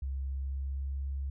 sine tone with pitch glide, 67.3 to 68.44 Hz, C2 to C#2, +49 to -22 cents, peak -32 dBFS, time 0.02-1.3 s, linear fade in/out 5 ms, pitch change +29 cents, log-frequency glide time 0.2-0.99 s, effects none

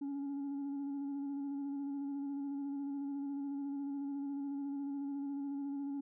sine tone with vibrato, 280.3 Hz, C#4, 19 cents sharp, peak -34 dBFS, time 0.01-6.01 s, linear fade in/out 10 ms, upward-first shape square, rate 14 Hz, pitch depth 20 cents each way, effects tanh soft clip ceiling -36 dBFS

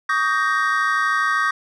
triangle chord, Eb dominant seventh, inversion third, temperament equal with one note detuned, 1132 / 1244.5 / 1568 / 1864.7 Hz, Db6 / Eb6 / G6 / Bb6, +36 / 0 / 0 / 0 cents, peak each -21 dBFS, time 0.09-1.51 s, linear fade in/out 5 ms, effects resampled to 24000 Hz

